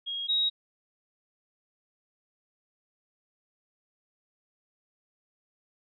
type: tone pair in turn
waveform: sine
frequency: 3275 / 3800 Hz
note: G#7 / A#7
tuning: -25 / +33 cents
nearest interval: minor third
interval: 258 cents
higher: second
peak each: -31 / -23 dBFS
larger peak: second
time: 0.06-0.28 / 0.28-0.5 s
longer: neither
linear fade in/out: 20 ms
effects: none